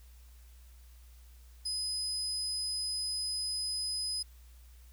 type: tone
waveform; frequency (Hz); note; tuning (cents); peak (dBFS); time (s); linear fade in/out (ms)
35% pulse; 5020; D#8; +15; -30; 1.65-4.23; 10
effects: added 60 Hz sine -52 dBFS peak until 4.92 s + white hiss -65 dBFS RMS until 4.92 s